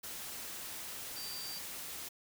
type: tone in noise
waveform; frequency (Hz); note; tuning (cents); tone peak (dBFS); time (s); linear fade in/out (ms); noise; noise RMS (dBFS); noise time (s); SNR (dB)
sine; 4683; D8; -6; -43; 1.16-1.59; 10; white; -44; 0.03-2.09; -2
effects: none